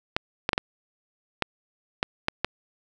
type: clicks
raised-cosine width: 0.3 ms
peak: -6 dBFS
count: 8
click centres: 0.165 / 0.491 / 0.532 / 0.579 / 1.423 / 2.029 / 2.284 / 2.446 s
effects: none